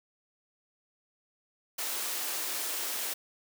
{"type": "high-pass noise", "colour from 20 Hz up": "white", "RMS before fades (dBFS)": -34, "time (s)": [1.78, 3.14], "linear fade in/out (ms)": 10, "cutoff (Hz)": 290, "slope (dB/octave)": 24, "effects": []}